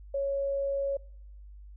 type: tone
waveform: sine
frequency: 554.4 Hz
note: C#5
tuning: in tune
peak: -27 dBFS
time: 0.14-0.97 s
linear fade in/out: 5 ms
effects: noise-tail reverb RT60 0.8 s tail -25 dB re dry + added 50 Hz sine -45 dBFS peak until 1.76 s